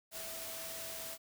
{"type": "tone in noise", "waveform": "sine", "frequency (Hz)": 655, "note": "E5", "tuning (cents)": -11, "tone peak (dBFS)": -50, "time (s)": [0.11, 1.18], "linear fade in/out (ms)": 50, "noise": "white", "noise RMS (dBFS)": -44, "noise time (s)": [0.11, 1.18], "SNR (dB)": -9, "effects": []}